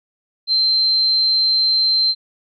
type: tone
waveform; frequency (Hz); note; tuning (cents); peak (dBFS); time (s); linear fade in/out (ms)
sine; 4122; C8; -27; -13; 0.47-2.15; 50
effects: none